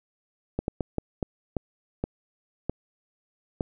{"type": "slowing click train", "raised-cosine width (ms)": 2, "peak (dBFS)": -13, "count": 9, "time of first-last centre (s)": [0.59, 3.608], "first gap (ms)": 91, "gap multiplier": 1.39, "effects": []}